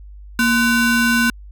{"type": "ring-modulated tone", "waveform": "square", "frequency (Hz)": 633, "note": "D#5", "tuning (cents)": 30, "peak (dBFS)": -11, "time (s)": [0.39, 1.3], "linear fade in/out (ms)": 2, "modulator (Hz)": 868, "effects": ["added 50 Hz sine -35 dBFS peak until 1.51 s"]}